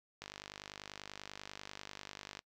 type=click train; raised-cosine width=0.2 ms; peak=-27 dBFS; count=110; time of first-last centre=0.22-2.391 s; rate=50.2 Hz; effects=noise-tail reverb RT60 0.1 s tail -25 dB re dry